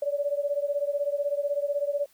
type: beating tone pair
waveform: sine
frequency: 568 / 584 Hz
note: C#5 / D5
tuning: +42 / -10 cents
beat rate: 16 Hz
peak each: -27 / -29 dBFS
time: 0.02-2.06 s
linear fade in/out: 5 ms
effects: white hiss -62 dBFS RMS until 2.13 s